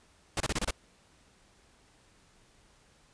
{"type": "noise bursts", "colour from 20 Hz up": "pink", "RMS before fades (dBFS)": -30, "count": 6, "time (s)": [0.37, 0.708], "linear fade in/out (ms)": 2, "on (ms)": 33, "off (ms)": 28, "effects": ["pink hiss -63 dBFS RMS until 3.13 s", "resampled to 22050 Hz"]}